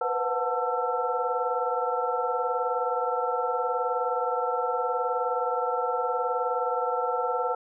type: tone cluster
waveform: sine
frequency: 487.8 / 507 / 729 / 888 / 1337 Hz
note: B4 / B4 / F#5 / A5 / E6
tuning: -21 / +45 / -26 / +16 / +24 cents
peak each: -31 dBFS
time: 0.01-7.55 s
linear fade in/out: 5 ms
effects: none